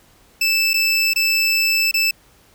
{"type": "tone with dropouts", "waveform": "25% pulse", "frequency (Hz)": 2637, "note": "E7", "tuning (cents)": 0, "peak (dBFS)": -11, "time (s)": [0.41, 2.11], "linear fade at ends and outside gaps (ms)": 5, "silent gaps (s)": [[0.734, 0.74], [1.136, 1.159], [1.913, 1.94]], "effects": ["pink hiss -53 dBFS RMS until 2.54 s"]}